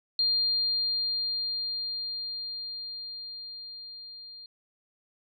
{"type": "tone with level ramp", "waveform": "sine", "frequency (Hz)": 4200, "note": "C8", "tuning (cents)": 6, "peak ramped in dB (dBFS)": [-22, -43], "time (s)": [0.19, 4.46], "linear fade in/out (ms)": 2, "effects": []}